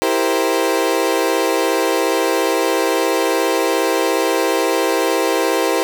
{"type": "chord", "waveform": "30% pulse", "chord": "C dominant seventh", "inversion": "first", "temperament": "equal", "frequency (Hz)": [329.6, 392, 466.2, 523.3], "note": ["E4", "G4", "Bb4", "C5"], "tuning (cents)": [0, 0, 0, 0], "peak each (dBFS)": -18, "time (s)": [0.02, 5.83], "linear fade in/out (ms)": 0, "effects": []}